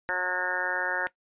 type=harmonic tone; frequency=181.6 Hz; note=F#3; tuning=32 cents flat; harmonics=2 / 3 / 4 / 5 / 6 / 7 / 8 / 9 / 10; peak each=-41 / -35 / -39 / -34 / -44 / -44 / -32 / -32 / -33 dBFS; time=0.09-1.07 s; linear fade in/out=0 ms; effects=noise-tail reverb RT60 0.1 s tail -18 dB re dry + resampled to 8000 Hz